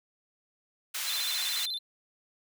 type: high-pass noise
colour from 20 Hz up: pink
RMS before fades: -34 dBFS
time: 0.94-1.66 s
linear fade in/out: 10 ms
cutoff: 2000 Hz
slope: 12 dB/octave
type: tone with vibrato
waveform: triangle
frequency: 3808 Hz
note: A#7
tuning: 36 cents sharp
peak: -30 dBFS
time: 1.06-1.79 s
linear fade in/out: 20 ms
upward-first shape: square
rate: 14 Hz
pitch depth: 120 cents each way
effects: none